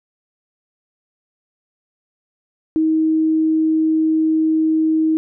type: tone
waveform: sine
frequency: 316.7 Hz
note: D#4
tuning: 31 cents sharp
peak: -13 dBFS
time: 2.76-5.17 s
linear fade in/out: 0 ms
effects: none